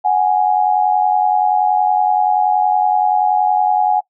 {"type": "tone pair together", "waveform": "sine", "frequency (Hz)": [740, 830.6], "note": ["F#5", "G#5"], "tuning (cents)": [0, 0], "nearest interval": "major second", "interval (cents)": 200, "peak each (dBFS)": -14, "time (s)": [0.04, 4.01], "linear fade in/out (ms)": 20, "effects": ["noise-tail reverb RT60 0.1 s tail -22 dB re dry"]}